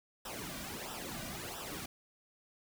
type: noise with flanger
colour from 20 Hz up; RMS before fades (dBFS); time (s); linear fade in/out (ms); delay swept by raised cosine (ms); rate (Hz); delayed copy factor
pink; -43; 0.25-1.86; 5; 0.45 to 2.35; 1.5; -0.75
effects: none